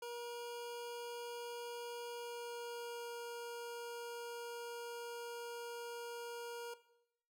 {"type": "tone with pitch glide", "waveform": "25% pulse", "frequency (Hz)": [476.1, 472.8], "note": ["A#4", "A#4"], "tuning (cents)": [37, 24], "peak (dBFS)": -40, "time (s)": [0.02, 6.74], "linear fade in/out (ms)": 5, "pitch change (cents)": -13, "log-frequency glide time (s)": [2.1, 3.09], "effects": ["noise-tail reverb RT60 0.8 s tail -17 dB re dry"]}